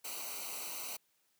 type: noise with comb filter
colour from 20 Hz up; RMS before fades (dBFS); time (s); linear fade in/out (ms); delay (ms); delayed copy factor
white; -42; 0.04-0.97; 10; 0.58; -0.9
effects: white hiss -75 dBFS RMS until 1.39 s + high-pass 100 Hz 12 dB/octave